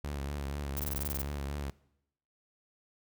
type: tone with vibrato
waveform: sawtooth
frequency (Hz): 70.9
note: C#2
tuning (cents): +40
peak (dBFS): -31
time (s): 0.04-1.7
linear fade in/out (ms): 0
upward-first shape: triangle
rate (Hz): 4.1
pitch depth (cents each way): 65
type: noise bursts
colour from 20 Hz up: violet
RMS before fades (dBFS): -36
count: 10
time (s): 0.77-1.217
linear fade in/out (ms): 0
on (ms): 24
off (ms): 23
effects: noise-tail reverb RT60 0.8 s tail -21 dB re dry